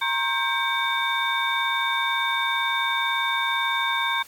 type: tone cluster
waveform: sine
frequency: 936 / 1074 / 1583 / 2261 / 3626 Hz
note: A#5 / C6 / G6 / C#7 / A#7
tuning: +7 / +45 / +17 / +34 / -49 cents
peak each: -28 dBFS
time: 0.01-4.23 s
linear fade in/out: 10 ms
effects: white hiss -49 dBFS RMS until 4.27 s + AAC 64 kbps